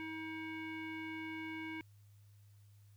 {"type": "tone with low-pass filter", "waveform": "square", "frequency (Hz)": 318.5, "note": "D#4", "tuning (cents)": 41, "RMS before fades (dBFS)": -44, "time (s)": [0, 1.81], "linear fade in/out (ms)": 0, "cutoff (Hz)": 2300, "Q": 4.9, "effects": ["added 102 Hz sine -59 dBFS peak until 2.96 s", "white hiss -75 dBFS RMS until 2.96 s"]}